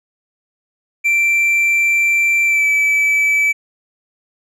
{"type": "tone with pitch glide", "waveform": "triangle", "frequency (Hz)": [2349, 2305], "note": ["D7", "D7"], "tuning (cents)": [0, -33], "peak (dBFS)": -10, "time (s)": [1.04, 3.53], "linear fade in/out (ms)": 20, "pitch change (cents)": -33, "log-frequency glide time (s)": [2.45, 2.67], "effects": []}